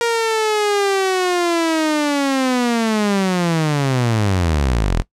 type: linear sweep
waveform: sawtooth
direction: down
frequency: 471.5 to 35.59 Hz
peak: -11 dBFS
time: 0.01-5.02 s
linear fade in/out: 0 ms
effects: noise-tail reverb RT60 0.1 s tail -18 dB re dry + low-pass 9000 Hz 12 dB/octave